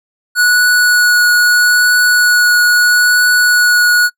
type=tone with vibrato; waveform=square; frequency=1465 Hz; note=F#6; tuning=18 cents flat; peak=-8 dBFS; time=0.35-4.1 s; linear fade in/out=50 ms; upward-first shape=triangle; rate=0.77 Hz; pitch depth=11 cents each way; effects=noise-tail reverb RT60 0.1 s tail -23 dB re dry